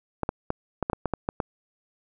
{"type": "clicks", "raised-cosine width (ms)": 1, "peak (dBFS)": -11, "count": 10, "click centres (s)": [0.233, 0.291, 0.504, 0.827, 0.899, 0.932, 1.057, 1.137, 1.289, 1.402], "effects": []}